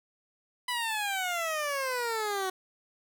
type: exponential sweep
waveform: 15% pulse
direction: down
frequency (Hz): 1000 to 370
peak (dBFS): -23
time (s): 0.68-2.5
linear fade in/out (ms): 5
effects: none